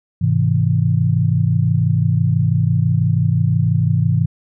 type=chord; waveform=sine; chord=Ab augmented; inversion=none; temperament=just; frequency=103.83 / 129.78 / 162.23 Hz; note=Ab2 / C3 / E3; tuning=0 / -14 / -27 cents; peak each=-17 dBFS; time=0.21-4.26 s; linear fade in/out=10 ms; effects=none